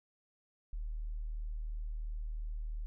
sine tone, 38.54 Hz, D#1, 16 cents flat, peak -36 dBFS, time 0.73-2.86 s, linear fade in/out 0 ms, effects none

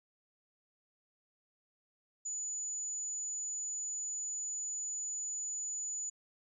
sine tone, 6940 Hz, A8, 25 cents flat, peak -36 dBFS, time 2.25-6.1 s, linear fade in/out 10 ms, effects none

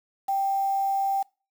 sine tone with quantisation, 784 Hz, G5, in tune, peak -22 dBFS, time 0.28-1.23 s, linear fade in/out 10 ms, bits 7, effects noise-tail reverb RT60 0.3 s tail -23 dB re dry

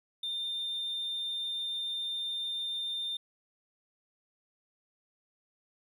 triangle tone, 3607 Hz, A7, 42 cents sharp, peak -30 dBFS, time 0.23-3.17 s, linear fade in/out 5 ms, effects tanh soft clip ceiling -28 dBFS

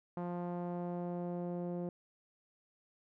sawtooth tone with low-pass filter sweep, 175.6 Hz, F3, 10 cents sharp, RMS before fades -39 dBFS, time 0.17-1.89 s, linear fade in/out 2 ms, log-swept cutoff 920 to 520 Hz, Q 1.6, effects none

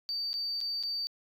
sine tone with dropouts, 4614 Hz, D8, 31 cents flat, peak -30 dBFS, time 0.09-1.07 s, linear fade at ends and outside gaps 0 ms, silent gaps 0.331-0.34 / 0.605-0.612 / 0.828-0.835 s, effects tanh soft clip ceiling -27 dBFS

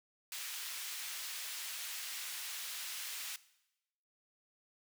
pink high-pass noise, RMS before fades -43 dBFS, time 0.32-3.36 s, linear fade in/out 2 ms, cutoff 2200 Hz, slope 12 dB/octave, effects noise-tail reverb RT60 0.9 s tail -18 dB re dry

